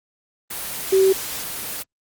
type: tone in noise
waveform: sine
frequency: 383 Hz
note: G4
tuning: 40 cents flat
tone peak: -12 dBFS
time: 0.92-1.13 s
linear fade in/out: 10 ms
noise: white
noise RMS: -29 dBFS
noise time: 0.5-1.83 s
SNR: +14 dB
effects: Opus 24 kbps